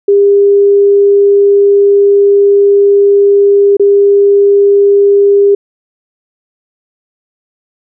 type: tone with dropouts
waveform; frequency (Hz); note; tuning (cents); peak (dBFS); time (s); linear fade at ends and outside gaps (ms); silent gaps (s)
sine; 402.1; G4; +44; -3; 0.08-5.55; 5; 3.769-3.796
effects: none